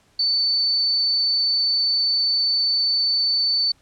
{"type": "tone", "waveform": "sine", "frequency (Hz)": 4515, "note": "C#8", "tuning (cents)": 31, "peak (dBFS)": -17, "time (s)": [0.19, 3.72], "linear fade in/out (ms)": 5, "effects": ["pink hiss -59 dBFS RMS until 3.81 s", "low-pass 9000 Hz 12 dB/octave"]}